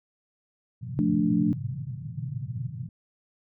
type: band-pass noise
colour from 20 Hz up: white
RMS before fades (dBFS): -34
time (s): 0.81-2.89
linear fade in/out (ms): 5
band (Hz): 110 to 150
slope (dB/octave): 48
type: chord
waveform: sine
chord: D minor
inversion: first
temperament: just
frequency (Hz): 176.2 / 220.2 / 293.7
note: F3 / A3 / D4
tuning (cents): +16 / +2 / 0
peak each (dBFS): -25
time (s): 0.99-1.53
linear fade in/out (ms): 0
effects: none